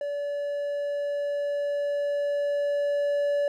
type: tone with level ramp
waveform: triangle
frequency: 575 Hz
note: D5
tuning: 37 cents flat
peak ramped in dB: -26 to -20 dBFS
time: 0.01-3.48 s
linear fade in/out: 2 ms
effects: none